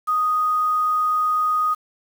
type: tone with quantisation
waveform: sine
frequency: 1244 Hz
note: D#6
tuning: 1 cent flat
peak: -17 dBFS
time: 0.07-1.75 s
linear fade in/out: 20 ms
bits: 7
effects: none